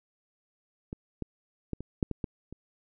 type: clicks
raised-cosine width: 3 ms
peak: -23 / -20 / -19 / -25 / -12 / -19 / -18 / -29 dBFS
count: 8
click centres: 0.929 / 1.223 / 1.733 / 1.806 / 2.028 / 2.113 / 2.242 / 2.526 s
effects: none